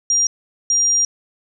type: tone bursts at uneven times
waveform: sine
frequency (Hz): 5700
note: F8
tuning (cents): +34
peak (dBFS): -13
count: 2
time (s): 0.1-0.27 / 0.7-1.05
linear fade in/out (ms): 2
effects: 9-bit